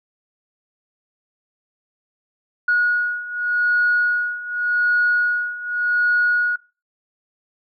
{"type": "beating tone pair", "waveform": "sine", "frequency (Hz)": [1451, 1451.86], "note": ["F#6", "F#6"], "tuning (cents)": [-34, -33], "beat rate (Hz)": 0.86, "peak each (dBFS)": [-21, -18], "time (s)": [2.68, 6.56], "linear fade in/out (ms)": 5, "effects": ["noise-tail reverb RT60 0.3 s tail -20 dB re dry", "tanh soft clip ceiling -9 dBFS"]}